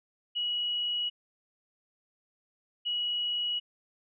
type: tone pair in turn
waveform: sine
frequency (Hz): 2916 / 2916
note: F#7 / F#7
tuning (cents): -26 / -26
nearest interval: unison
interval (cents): 0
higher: neither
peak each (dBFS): -28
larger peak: neither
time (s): 0.35-1.1 / 2.85-3.6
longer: neither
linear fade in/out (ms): 20
effects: none